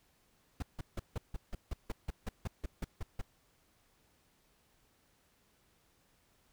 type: noise bursts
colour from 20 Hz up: brown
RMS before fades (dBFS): -36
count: 15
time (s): 0.6-3.215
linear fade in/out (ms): 5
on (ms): 25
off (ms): 160
effects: pink hiss -71 dBFS RMS until 6.52 s